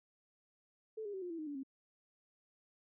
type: tone with pitch steps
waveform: sine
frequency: 437.6 / 408.3 / 381 / 355.4 / 331.6 / 309.4 / 288.7 / 269.4 Hz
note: A4 / G#4 / G4 / F4 / E4 / D#4 / D4 / C#4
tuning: -9 / -29 / -49 / +30 / +10 / -10 / -30 / -49 cents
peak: -40 dBFS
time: 0.97-1.634 s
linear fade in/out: 10 ms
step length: 83 ms
effects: none